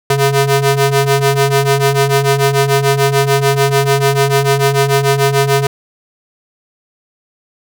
sawtooth ring-modulated tone, 277.2 Hz, C#4, in tune, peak -3 dBFS, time 0.1-5.67 s, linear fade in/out 5 ms, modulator 142 Hz, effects none

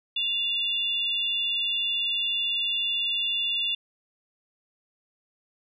sine tone pair together, 2794 / 3488 Hz, F7 / A7, 0 / -16 cents, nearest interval major third, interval 384 cents, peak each -27 / -27 dBFS, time 0.16-3.75 s, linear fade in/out 5 ms, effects none

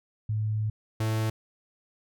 sine / 45% pulse tone pair in turn, 107.7 / 110.22 Hz, A2 / A2, -37 / +3 cents, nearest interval unison, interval 40 cents, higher second, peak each -25 dBFS, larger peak neither, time 0.29-0.7 / 1-1.3 s, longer first, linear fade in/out 5 ms, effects none

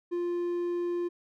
triangle tone, 349.2 Hz, F4, in tune, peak -26 dBFS, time 0.11-1.09 s, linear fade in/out 20 ms, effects none

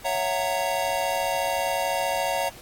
square chord, F# dominant seventh, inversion second, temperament just, 555 / 666 / 740 / 925 Hz, C#5 / E5 / F#5 / A#5, +2 / +18 / 0 / -14 cents, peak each -30 dBFS, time 0.04-2.5 s, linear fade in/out 20 ms, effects pink hiss -46 dBFS RMS until 2.61 s + AAC 64 kbps

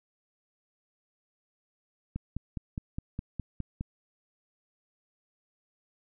click train, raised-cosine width 5 ms, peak -21 dBFS, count 9, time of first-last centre 2.16-3.809 s, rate 4.85 Hz, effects none

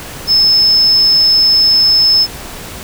triangle tone, 5230 Hz, E8, 15 cents flat, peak -3 dBFS, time 0.27-2.27 s, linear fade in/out 50 ms, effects tanh soft clip ceiling -4 dBFS + pink hiss -28 dBFS RMS until 2.83 s

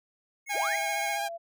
square tone, 2180 Hz, C#7, 29 cents flat, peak -34 dBFS, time 0.46-1.19 s, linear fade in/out 50 ms
sawtooth tone with vibrato, 809 Hz, G#5, 46 cents flat, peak -26 dBFS, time 0.49-1.29 s, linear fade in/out 20 ms, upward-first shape triangle, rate 15 Hz, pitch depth 32 cents each way
sine tone with pitch glide, 657 to 675.5 Hz, E5 to E5, -6 to +42 cents, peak -35 dBFS, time 0.53-1.38 s, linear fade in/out 20 ms, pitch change +48 cents, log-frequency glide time 0.79-1.14 s
triangle linear sweep, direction up, 246.9 to 2464 Hz, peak -28 dBFS, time 0.54-0.8 s, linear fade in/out 50 ms
effects none

